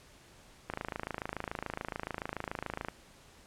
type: click train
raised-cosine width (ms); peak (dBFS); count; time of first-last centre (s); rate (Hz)
0.5; -20; 60; 0.7-2.885; 27
effects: pink hiss -58 dBFS RMS until 3.46 s + low-pass 10000 Hz 12 dB/octave